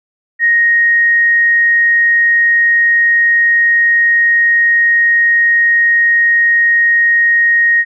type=tone; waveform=sine; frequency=1870 Hz; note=A#6; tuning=5 cents sharp; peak=-7 dBFS; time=0.39-7.85 s; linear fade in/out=50 ms; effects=none

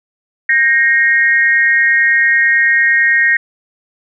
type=tone with amplitude modulation; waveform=sine; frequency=1869 Hz; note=A#6; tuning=4 cents sharp; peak=-4 dBFS; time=0.49-3.37 s; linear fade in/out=5 ms; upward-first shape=sine; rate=271 Hz; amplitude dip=90%; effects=none

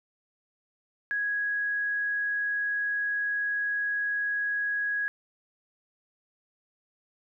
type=tone; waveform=sine; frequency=1661.2 Hz; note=G#6; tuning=in tune; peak=-26 dBFS; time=1.11-5.08 s; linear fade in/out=0 ms; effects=none

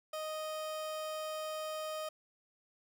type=tone; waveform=30% pulse; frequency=622.3 Hz; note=D#5; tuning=in tune; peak=-35 dBFS; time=0.13-2.09 s; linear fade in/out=5 ms; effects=none

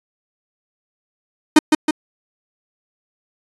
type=tone with echo; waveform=45% pulse; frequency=307.6 Hz; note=D#4; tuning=20 cents flat; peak=-5 dBFS; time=1.56-1.59 s; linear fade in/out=5 ms; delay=160 ms; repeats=2; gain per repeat=-4 dB; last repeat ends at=1.91 s; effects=resampled to 24000 Hz

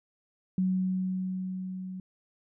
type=tone with level ramp; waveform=sine; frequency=186.1 Hz; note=F#3; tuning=10 cents sharp; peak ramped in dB=-23 to -36 dBFS; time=0.58-2 s; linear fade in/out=2 ms; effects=none

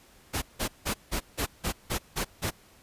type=noise bursts; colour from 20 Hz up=pink; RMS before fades=-29 dBFS; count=9; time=0.33-2.509 s; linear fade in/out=20 ms; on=91 ms; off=170 ms; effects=pink hiss -57 dBFS RMS until 2.82 s + resampled to 32000 Hz

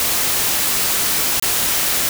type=noise with dropouts; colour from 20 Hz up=white; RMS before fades=-18 dBFS; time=0-2.09 s; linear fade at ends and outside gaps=1 ms; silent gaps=1.398-1.424 s; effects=none

